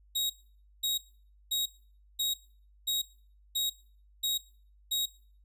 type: tone bursts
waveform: sawtooth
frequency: 3791 Hz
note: A#7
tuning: 28 cents sharp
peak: -25 dBFS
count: 8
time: 0.15-5.06 s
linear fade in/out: 10 ms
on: 150 ms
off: 530 ms
effects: noise-tail reverb RT60 0.5 s tail -21 dB re dry + added 50 Hz sine -58 dBFS peak until 5.44 s